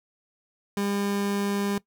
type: tone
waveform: 30% pulse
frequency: 201.2 Hz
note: G3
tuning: 45 cents sharp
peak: -22 dBFS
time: 0.77-1.78 s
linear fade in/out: 2 ms
effects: noise-tail reverb RT60 0.1 s tail -20 dB re dry